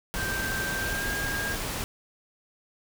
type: noise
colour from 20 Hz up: pink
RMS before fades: -32 dBFS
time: 0.14-1.84 s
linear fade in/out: 0 ms
type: tone with pitch glide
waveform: sine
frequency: 1570 to 1616.9 Hz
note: G6 to G#6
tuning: +2 to -47 cents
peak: -30 dBFS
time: 0.15-1.57 s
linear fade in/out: 50 ms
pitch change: +51 cents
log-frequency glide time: 0.8-1.09 s
effects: none